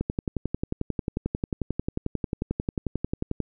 click train, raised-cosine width 3 ms, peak -13 dBFS, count 39, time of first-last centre 0.01-3.403 s, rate 11.2 Hz, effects none

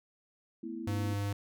sine chord, A suspended second, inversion none, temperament just, 220 / 247.5 / 330 Hz, A3 / B3 / E4, 0 / +4 / +2 cents, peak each -43 / -42 / -40 dBFS, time 0.63-1.14 s, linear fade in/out 5 ms
square tone, 101.1 Hz, G#2, 46 cents flat, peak -32 dBFS, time 0.87-1.33 s, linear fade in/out 5 ms
effects none

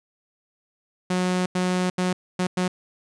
sawtooth tone bursts at uneven times, 182.2 Hz, F#3, 26 cents flat, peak -17 dBFS, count 5, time 1.1-1.46 / 1.55-1.9 / 1.98-2.13 / 2.39-2.47 / 2.57-2.68 s, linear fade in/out 5 ms, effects resampled to 22050 Hz

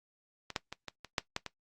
clicks, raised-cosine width 0.2 ms, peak -23 / -13 / -22 / -22 / -27 / -11 / -15 / -21 dBFS, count 8, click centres 0.503 / 0.562 / 0.726 / 0.883 / 1.047 / 1.182 / 1.364 / 1.463 s, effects noise-tail reverb RT60 0.1 s tail -17 dB re dry + Opus 48 kbps

